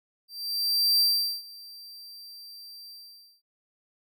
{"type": "tone with ADSR envelope", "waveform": "45% pulse", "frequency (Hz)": 4699, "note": "D8", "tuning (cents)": 0, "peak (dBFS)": -18, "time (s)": [0.28, 3.42], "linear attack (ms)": 720, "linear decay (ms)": 420, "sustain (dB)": -24, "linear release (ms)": 510, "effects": []}